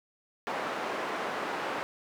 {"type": "band-pass noise", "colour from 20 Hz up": "white", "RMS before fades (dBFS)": -34, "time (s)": [0.47, 1.83], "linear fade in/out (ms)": 0, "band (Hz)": [310, 1200], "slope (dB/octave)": 12, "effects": []}